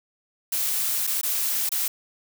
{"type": "noise with dropouts", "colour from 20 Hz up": "blue", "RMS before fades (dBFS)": -25, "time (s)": [0.52, 1.88], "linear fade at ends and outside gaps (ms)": 5, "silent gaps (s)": [[1.069, 1.073], [1.214, 1.231], [1.692, 1.717]], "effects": []}